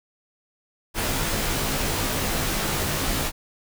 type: noise with comb filter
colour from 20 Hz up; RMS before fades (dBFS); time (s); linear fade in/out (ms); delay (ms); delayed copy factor
pink; -25; 0.94-3.32; 50; 17; -0.85
effects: none